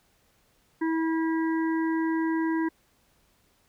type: harmonic tone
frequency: 324.1 Hz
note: E4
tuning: 29 cents flat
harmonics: 1 / 3 / 5 / 6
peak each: -24 / -34 / -38 / -40 dBFS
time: 0.81-2.69 s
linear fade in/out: 10 ms
effects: pink hiss -66 dBFS RMS until 3.68 s